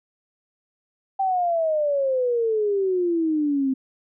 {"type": "exponential sweep", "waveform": "sine", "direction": "down", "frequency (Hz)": [784, 260.7], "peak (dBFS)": -19, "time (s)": [1.19, 3.74], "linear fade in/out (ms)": 10, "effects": []}